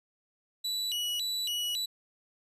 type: tone with vibrato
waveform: 40% pulse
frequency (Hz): 3400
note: G#7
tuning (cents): +40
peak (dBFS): -29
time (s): 0.64-1.86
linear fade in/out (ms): 10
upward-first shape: square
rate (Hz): 1.8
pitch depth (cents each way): 260
effects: resampled to 32000 Hz